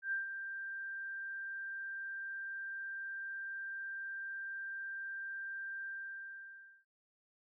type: tone with ADSR envelope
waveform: sine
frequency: 1581 Hz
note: G6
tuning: 14 cents sharp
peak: -32 dBFS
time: 0.02-6.85 s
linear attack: 99 ms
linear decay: 140 ms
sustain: -8 dB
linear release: 990 ms
effects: none